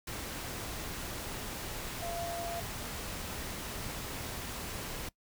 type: tone in noise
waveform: sine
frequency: 684 Hz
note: F5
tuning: 36 cents flat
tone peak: -37 dBFS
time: 2.02-2.6 s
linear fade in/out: 5 ms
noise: pink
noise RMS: -40 dBFS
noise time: 0.07-5.09 s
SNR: 0 dB
effects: noise-tail reverb RT60 0.1 s tail -21 dB re dry